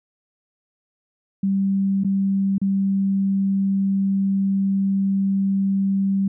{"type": "tone with dropouts", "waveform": "sine", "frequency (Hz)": 195.2, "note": "G3", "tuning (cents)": -7, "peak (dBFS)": -17, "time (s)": [1.43, 6.28], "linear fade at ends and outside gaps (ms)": 5, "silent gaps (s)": [[2.037, 2.046], [2.582, 2.615]], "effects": []}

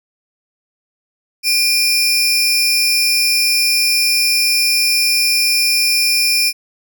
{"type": "tone pair together", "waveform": "sawtooth", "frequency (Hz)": [2409, 5321], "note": ["D7", "E8"], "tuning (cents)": [43, 15], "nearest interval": "octave + major second", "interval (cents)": 1372, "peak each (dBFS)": -12, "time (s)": [1.43, 6.53], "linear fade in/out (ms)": 50, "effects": []}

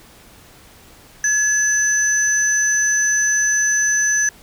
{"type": "tone pair together", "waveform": "sine", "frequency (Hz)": [1699, 6055], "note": ["G#6", "F#8"], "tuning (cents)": [39, 39], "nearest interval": "octave + minor seventh", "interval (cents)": 2200, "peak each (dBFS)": -16, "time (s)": [1.24, 4.29], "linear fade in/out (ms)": 2, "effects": ["tanh soft clip ceiling -9 dBFS", "pink hiss -46 dBFS RMS until 4.42 s"]}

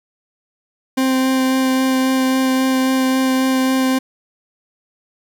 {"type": "tone with vibrato", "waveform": "40% pulse", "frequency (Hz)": 261.6, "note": "C4", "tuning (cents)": 0, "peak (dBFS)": -13, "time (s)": [0.97, 3.99], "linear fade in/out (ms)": 10, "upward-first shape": "sine", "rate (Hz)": 3.7, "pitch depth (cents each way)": 9, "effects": ["8-bit"]}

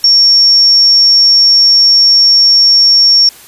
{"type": "tone", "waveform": "sine", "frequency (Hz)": 5500, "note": "F8", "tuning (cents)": -27, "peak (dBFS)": -3, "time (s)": [0.04, 3.29], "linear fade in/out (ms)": 2, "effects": ["white hiss -36 dBFS RMS until 3.47 s", "resampled to 32000 Hz"]}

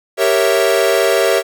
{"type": "chord", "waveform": "45% pulse", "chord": "G diminished seventh", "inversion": "none", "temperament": "equal", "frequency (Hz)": [392, 466.2, 554.4, 659.3], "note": ["G4", "Bb4", "Db5", "Fb5"], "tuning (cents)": [0, 0, 0, 0], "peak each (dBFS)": -17, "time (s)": [0.17, 1.43], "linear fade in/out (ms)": 50, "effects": []}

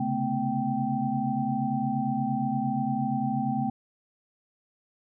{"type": "tone cluster", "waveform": "sine", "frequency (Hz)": [131.7, 140.3, 220.6, 252.6, 779], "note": ["C3", "C#3", "A3", "B3", "G5"], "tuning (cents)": [12, 21, 5, 39, -11], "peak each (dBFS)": [-35, -35, -29, -31, -30], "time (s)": [0, 3.7], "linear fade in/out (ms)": 5, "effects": []}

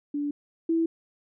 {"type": "tone pair in turn", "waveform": "sine", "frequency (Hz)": [290, 329], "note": ["D4", "E4"], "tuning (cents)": [-22, -3], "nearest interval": "major second", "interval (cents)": 219, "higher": "second", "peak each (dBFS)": [-26, -21], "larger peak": "second", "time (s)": [[0.14, 0.31], [0.69, 0.86]], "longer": "neither", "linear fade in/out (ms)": 5, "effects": []}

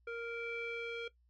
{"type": "tone with low-pass filter sweep", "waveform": "square", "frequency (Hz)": 466.2, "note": "A#4", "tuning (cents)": 0, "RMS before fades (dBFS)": -41, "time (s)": [0.07, 1.08], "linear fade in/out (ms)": 5, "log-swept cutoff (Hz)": [1900, 2900], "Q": 4.4, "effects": ["noise-tail reverb RT60 0.1 s tail -17 dB re dry", "added 60 Hz sine -67 dBFS peak until 1.29 s"]}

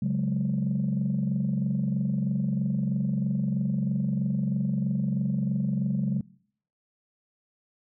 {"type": "chord", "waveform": "sine", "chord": "C# suspended fourth", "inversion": "none", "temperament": "just", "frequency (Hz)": [138.59, 184.79, 207.9], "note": ["C#3", "F#3", "G#3"], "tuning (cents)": [0, -2, 2], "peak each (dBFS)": -27, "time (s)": [0.02, 6.21], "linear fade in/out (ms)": 5, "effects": ["noise-tail reverb RT60 0.6 s tail -22 dB re dry", "tanh soft clip ceiling -18 dBFS"]}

